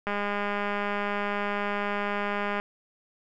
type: click train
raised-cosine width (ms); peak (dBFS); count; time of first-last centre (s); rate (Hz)
0.5; -15; 517; 0.07-2.599; 204
effects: none